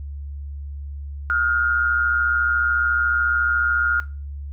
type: tone with amplitude modulation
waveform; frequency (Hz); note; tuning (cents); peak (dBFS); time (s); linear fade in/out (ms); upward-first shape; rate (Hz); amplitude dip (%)
sine; 1417; F6; +25; -14; 1.3-4; 0; sine; 120; 75
effects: noise-tail reverb RT60 0.3 s tail -17 dB re dry + added 71 Hz sine -29 dBFS peak until 4.52 s